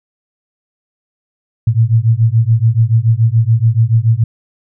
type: beating tone pair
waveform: sine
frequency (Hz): 110.3 / 117.3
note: A2 / A#2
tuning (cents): +5 / +11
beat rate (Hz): 7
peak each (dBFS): -11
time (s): 1.67-4.24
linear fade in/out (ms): 5
effects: none